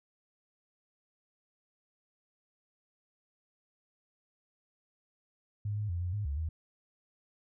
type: tone with pitch steps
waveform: sine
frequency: 103.8 / 105.4 / 86.6 / 89.1 / 103.8 / 70.9 / 79.8 Hz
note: G#2 / G#2 / F2 / F2 / G#2 / C#2 / D#2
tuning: 0 / +26 / -14 / +35 / 0 / +40 / +44 cents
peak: -31 dBFS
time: 5.65-6.49 s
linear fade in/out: 5 ms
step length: 120 ms
effects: none